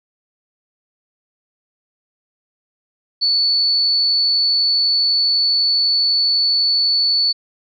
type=tone; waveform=sine; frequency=4456 Hz; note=C#8; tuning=8 cents sharp; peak=-13 dBFS; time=3.21-7.33 s; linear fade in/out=20 ms; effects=none